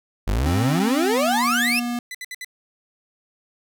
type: exponential sweep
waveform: 35% pulse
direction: up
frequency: 44.79 to 2798 Hz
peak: -17 dBFS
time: 0.27-1.8 s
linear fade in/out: 10 ms
type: tone with pitch glide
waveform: square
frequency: 263.8 to 240.5 Hz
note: C4 to B3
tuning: +14 to -46 cents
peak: -24 dBFS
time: 0.46-1.99 s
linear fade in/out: 2 ms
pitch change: -160 cents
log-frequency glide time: 1.03-1.32 s
type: tone bursts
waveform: sawtooth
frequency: 2000 Hz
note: B6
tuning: 21 cents sharp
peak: -27 dBFS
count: 4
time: 2.11-2.446 s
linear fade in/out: 2 ms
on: 36 ms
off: 64 ms
effects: none